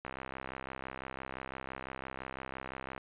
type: click train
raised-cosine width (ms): 0.5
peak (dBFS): -25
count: 194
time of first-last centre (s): 0.05-2.979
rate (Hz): 65.9
effects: resampled to 8000 Hz